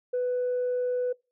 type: tone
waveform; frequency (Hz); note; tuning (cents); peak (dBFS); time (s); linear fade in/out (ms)
sine; 496.5; B4; +9; -23; 0.13-1.13; 10
effects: noise-tail reverb RT60 0.3 s tail -26 dB re dry + tanh soft clip ceiling -22 dBFS